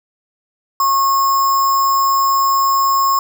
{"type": "tone with sample-and-hold", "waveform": "sine", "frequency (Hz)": 1091, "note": "C#6", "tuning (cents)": -28, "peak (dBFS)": -11, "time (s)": [0.8, 3.19], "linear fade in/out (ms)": 2, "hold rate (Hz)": 6300, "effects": []}